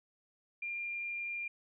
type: tone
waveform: sine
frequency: 2396 Hz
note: D7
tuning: 34 cents sharp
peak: -36 dBFS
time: 0.62-1.48 s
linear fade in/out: 5 ms
effects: none